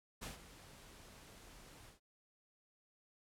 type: noise with ADSR envelope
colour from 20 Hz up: pink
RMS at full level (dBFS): -44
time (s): 0.21-2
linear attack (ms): 22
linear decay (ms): 140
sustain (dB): -14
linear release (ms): 130
effects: low-pass 12000 Hz 12 dB/octave